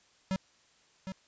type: tone with echo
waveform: square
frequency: 190 Hz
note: F#3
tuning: 46 cents sharp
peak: -29 dBFS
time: 0.31-0.36 s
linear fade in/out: 0 ms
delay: 760 ms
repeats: 1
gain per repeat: -8 dB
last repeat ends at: 1.12 s
effects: white hiss -65 dBFS RMS until 1.27 s + resampled to 16000 Hz